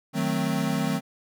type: chord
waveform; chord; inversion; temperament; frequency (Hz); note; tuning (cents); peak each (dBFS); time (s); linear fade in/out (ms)
square; D# diminished seventh; none; equal; 155.56 / 185 / 220 / 261.6; D#3 / F#3 / A3 / C4; 0 / 0 / 0 / 0; -30; 0.13-1.01; 50
effects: none